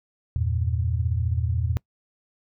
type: chord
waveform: sine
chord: E diminished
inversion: none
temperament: equal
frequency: 82.41 / 98 / 116.54 Hz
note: E2 / G2 / Bb2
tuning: 0 / 0 / 0 cents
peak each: -24 / -30 / -26 dBFS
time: 0.36-1.77 s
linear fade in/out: 0 ms
effects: noise-tail reverb RT60 0.1 s tail -25 dB re dry